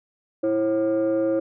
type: tone pair together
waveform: sine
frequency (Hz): 329.6 / 539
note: E4 / C#5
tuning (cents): 0 / -49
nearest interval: major sixth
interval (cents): 851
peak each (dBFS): -20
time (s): 0.43-1.4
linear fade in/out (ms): 10
effects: tanh soft clip ceiling -16 dBFS